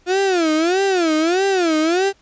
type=tone with vibrato; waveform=35% pulse; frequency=349.2 Hz; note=F4; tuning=in tune; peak=-13 dBFS; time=0.06-2.13 s; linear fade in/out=50 ms; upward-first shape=sine; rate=1.6 Hz; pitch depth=210 cents each way; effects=pink hiss -56 dBFS RMS until 2.21 s + resampled to 16000 Hz